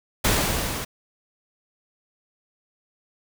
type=noise with level ramp; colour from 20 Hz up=pink; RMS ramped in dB=-19 to -31 dBFS; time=0.24-0.85 s; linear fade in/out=10 ms; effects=none